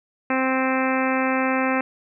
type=harmonic tone; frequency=261.6 Hz; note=C4; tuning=in tune; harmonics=1 / 2 / 3 / 4 / 5 / 6 / 7 / 8 / 9 / 10; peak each=-23 / -26 / -28 / -29 / -30 / -31 / -31 / -32 / -33 / -33 dBFS; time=0.3-1.81 s; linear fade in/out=2 ms; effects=none